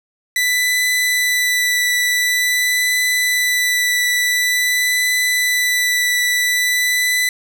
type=tone with vibrato; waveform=sawtooth; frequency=1983 Hz; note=B6; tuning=7 cents sharp; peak=-11 dBFS; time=0.36-7.29 s; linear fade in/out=2 ms; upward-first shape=triangle; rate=0.47 Hz; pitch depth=12 cents each way; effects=none